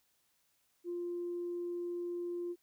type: tone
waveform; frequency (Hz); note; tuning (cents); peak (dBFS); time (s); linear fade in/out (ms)
sine; 349.2; F4; 0; -35; 0.84-2.56; 50
effects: tanh soft clip ceiling -31 dBFS + white hiss -75 dBFS RMS until 2.62 s